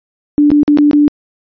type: tone with dropouts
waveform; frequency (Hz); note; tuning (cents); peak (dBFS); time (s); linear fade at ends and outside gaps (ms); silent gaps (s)
sine; 293.7; D4; 0; -5; 0.38-1.08; 0; 0.504-0.516 / 0.632-0.679 / 0.774-0.786 / 0.912-0.932
effects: resampled to 11025 Hz